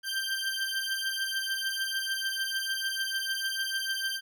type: beating tone pair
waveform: 20% pulse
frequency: 1568 / 1574.7 Hz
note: G6 / G6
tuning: 0 / +7 cents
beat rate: 6.7 Hz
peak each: -28 dBFS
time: 0.03-4.21 s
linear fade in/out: 50 ms
effects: none